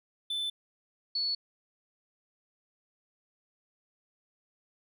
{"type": "tone pair in turn", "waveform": ["triangle", "sine"], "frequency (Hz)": [3520, 4416], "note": ["A7", "C#8"], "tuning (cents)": [0, -7], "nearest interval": "major third", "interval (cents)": 393, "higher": "second", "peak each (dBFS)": [-29, -28], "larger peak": "second", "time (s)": [[0.3, 0.5], [1.15, 1.35]], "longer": "neither", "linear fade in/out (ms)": 5, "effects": []}